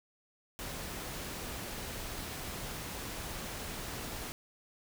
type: noise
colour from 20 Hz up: pink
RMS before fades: -41 dBFS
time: 0.59-4.32 s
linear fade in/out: 0 ms
effects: none